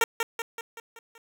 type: tone with echo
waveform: 10% pulse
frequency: 459.5 Hz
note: A#4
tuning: 25 cents flat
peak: -11 dBFS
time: 0.01-0.04 s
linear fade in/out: 2 ms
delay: 190 ms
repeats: 6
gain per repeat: -5 dB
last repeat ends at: 1.18 s
effects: none